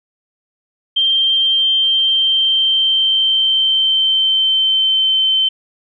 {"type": "tone with pitch glide", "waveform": "sine", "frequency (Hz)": [3159, 3089], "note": ["G7", "G7"], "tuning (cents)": [13, -26], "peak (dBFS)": -11, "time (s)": [0.96, 5.49], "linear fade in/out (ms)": 10, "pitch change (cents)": -39, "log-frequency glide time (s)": [1.23, 5.15], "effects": []}